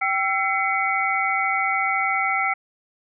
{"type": "tone cluster", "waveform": "sine", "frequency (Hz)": [777, 1343, 2046, 2236], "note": ["G5", "E6", "C7", "C#7"], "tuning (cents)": [-16, 32, -39, 14], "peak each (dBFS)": -25, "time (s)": [0.01, 2.54], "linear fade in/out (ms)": 10, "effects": []}